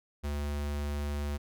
square tone, 72.7 Hz, D2, 17 cents flat, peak -32 dBFS, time 0.23-1.38 s, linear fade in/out 20 ms, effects none

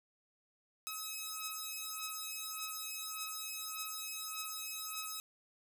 5% pulse beating tone pair, 1279 / 1280.7 Hz, D#6 / D#6, +47 / +50 cents, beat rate 1.7 Hz, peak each -32 / -31 dBFS, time 0.87-5.2 s, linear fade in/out 0 ms, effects none

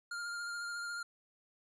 square tone with vibrato, 1405 Hz, F6, 10 cents sharp, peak -39 dBFS, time 0.11-1.03 s, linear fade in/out 5 ms, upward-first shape sine, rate 14 Hz, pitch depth 18 cents each way, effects resampled to 22050 Hz

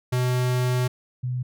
square / sine tone pair in turn, 125.5 / 125.5 Hz, B2 / B2, +28 / +28 cents, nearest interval unison, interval 0 cents, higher neither, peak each -21 / -24 dBFS, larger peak first, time 0.12-0.88 / 1.23-1.43 s, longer first, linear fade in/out 10 ms, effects none

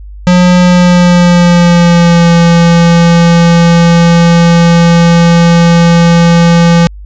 square tone with pitch glide, 179.3 to 169.82 Hz, F3 to F3, +46 to -48 cents, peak -3 dBFS, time 0.27-6.87 s, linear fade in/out 0 ms, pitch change -94 cents, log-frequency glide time 0.61-2.31 s, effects added 50 Hz sine -24 dBFS peak until 7.05 s + resampled to 16000 Hz

